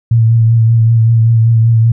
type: tone with vibrato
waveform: sine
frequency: 114.1 Hz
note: A#2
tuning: 37 cents flat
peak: -5 dBFS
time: 0.11-1.92 s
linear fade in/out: 5 ms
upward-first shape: triangle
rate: 5.2 Hz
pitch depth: 37 cents each way
effects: none